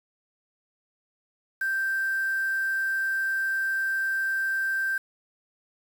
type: tone with quantisation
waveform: sine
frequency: 1568 Hz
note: G6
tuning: in tune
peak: -24 dBFS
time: 1.61-4.98 s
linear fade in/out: 5 ms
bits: 7
effects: none